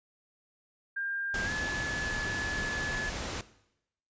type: tone with pitch glide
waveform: sine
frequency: 1600 to 1714.8 Hz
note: G6 to A6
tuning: +35 to -45 cents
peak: -31 dBFS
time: 0.96-3.1 s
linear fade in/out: 10 ms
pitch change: +120 cents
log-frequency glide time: 1.44-1.51 s
type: noise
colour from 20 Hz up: pink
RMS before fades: -36 dBFS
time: 1.34-3.41 s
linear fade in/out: 2 ms
effects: noise-tail reverb RT60 0.8 s tail -17 dB re dry + resampled to 16000 Hz